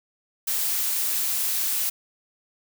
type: noise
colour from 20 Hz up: blue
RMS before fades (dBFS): -25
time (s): 0.47-1.9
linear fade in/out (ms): 10
effects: none